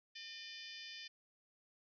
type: harmonic tone with a mistuned harmonic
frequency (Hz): 606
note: D#5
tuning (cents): -46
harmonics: 3 / 4 / 5 / 6 / 7 / 8 / 9 / 10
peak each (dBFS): -56 / -55 / -55 / -55 / -60 / -53 / -61 / -67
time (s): 0.15-1.08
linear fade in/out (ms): 10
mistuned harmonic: 6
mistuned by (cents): -45
effects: none